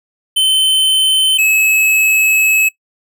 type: tone pair in turn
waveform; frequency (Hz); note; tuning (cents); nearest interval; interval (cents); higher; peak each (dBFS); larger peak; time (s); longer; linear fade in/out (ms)
square; 3071 / 2582; G7 / E7; -36 / -37; minor third; 301; first; -10; neither; 0.36-1.38 / 1.38-2.69; second; 10
effects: noise-tail reverb RT60 0.1 s tail -21 dB re dry